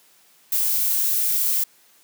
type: noise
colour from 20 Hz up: violet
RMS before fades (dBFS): -21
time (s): 0.52-1.64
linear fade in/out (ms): 5
effects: white hiss -56 dBFS RMS until 2.03 s + high-pass 150 Hz 12 dB/octave